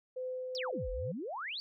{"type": "tone with tremolo", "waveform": "sine", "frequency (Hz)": 510, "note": "C5", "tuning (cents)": -44, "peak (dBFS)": -35, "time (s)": [0.16, 1.12], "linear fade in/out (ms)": 10, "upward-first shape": "triangle", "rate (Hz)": 2.3, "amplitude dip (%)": 25}
{"type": "exponential two-way sweep", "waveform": "sine", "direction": "down then up", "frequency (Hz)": [5710, 38.89, 4714], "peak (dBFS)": -37, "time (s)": [0.55, 1.6], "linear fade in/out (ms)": 0, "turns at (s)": 0.9}
{"effects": []}